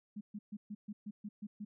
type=tone bursts; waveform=sine; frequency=208.3 Hz; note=G#3; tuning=5 cents sharp; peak=-40 dBFS; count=9; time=0.16-1.65 s; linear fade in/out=10 ms; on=50 ms; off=130 ms; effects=none